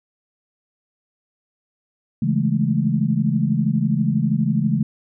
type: chord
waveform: sine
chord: A major seventh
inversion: first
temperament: equal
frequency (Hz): 138.59 / 164.81 / 207.7 / 220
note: C#3 / E3 / G#3 / A3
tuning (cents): 0 / 0 / 0 / 0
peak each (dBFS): -22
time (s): 2.22-4.83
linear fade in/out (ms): 5
effects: none